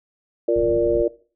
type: chord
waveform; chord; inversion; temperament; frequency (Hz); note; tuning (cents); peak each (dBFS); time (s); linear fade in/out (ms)
sine; Bb major; second; equal with one note detuned; 349.2 / 466.2 / 585; F4 / Bb4 / D5; 0 / 0 / -7; -20; 0.48-1.08; 5
type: low-pass noise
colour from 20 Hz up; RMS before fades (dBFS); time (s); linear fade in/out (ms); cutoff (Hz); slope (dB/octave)
pink; -32; 0.56-1.02; 2; 180; 12
effects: noise-tail reverb RT60 0.4 s tail -19 dB re dry